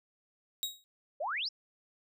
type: tone with exponential decay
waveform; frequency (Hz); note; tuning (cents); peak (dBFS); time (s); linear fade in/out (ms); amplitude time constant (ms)
sawtooth; 3800; A#7; +33; -26; 0.63-0.84; 0; 45
type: exponential sweep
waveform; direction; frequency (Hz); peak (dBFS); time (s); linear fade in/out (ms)
sine; up; 532 to 5600; -32; 1.2-1.49; 10
effects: none